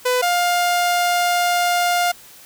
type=tone pair in turn; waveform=sawtooth; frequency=500 / 705.2 Hz; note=B4 / F5; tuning=+21 / +17 cents; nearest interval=tritone; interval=596 cents; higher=second; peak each=-12 dBFS; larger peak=neither; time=0.05-0.22 / 0.22-2.12 s; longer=second; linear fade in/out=10 ms; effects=white hiss -44 dBFS RMS until 2.45 s